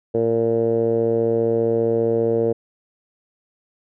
10% pulse tone with low-pass filter, 115 Hz, A#2, 23 cents flat, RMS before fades -19 dBFS, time 0.14-2.53 s, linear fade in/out 10 ms, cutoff 480 Hz, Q 4.7, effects none

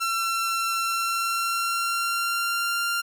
sawtooth tone with pitch glide, 1352 to 1390.8 Hz, E6 to F6, +43 to -8 cents, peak -20 dBFS, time 0-3.02 s, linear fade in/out 20 ms, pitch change +49 cents, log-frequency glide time 0.8-2.87 s, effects none

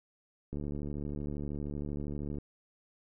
click train, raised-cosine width 3 ms, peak -26 dBFS, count 136, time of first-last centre 0.53-2.384 s, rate 72.8 Hz, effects none

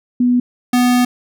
sine / square tone pair in turn, 246 / 247 Hz, B3 / B3, -7 / 0 cents, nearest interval unison, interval 7 cents, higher second, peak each -10 / -11 dBFS, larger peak first, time 0.2-0.4 / 0.73-1.05 s, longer second, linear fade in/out 5 ms, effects none

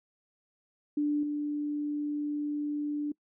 sine tone with level steps, 294.5 Hz, D4, 5 cents sharp, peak -25 / -29 dBFS, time 0.97-3.12 s, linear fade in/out 5 ms, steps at 1.23 s, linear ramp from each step 2 ms, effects noise-tail reverb RT60 0.1 s tail -24 dB re dry

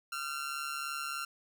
sawtooth tone with amplitude modulation, 1372 Hz, F6, 31 cents flat, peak -29 dBFS, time 0.12-1.25 s, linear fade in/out 5 ms, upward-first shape sine, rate 143 Hz, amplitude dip 65%, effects none

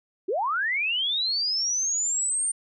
sine linear sweep, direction up, 329.6 to 8930 Hz, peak -23 dBFS, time 0.28-2.52 s, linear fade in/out 10 ms, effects none

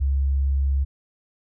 sine tone, 68.5 Hz, C#2, 20 cents flat, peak -18 dBFS, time 0-0.85 s, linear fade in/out 20 ms, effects none

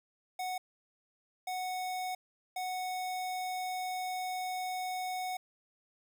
square tone bursts at uneven times, 738 Hz, F#5, 5 cents flat, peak -35 dBFS, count 3, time 0.39-0.58 / 1.47-2.15 / 2.56-5.37 s, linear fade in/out 5 ms, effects 11-bit

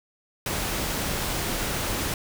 pink noise, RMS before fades -28 dBFS, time 0.46-2.14 s, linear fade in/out 2 ms, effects none

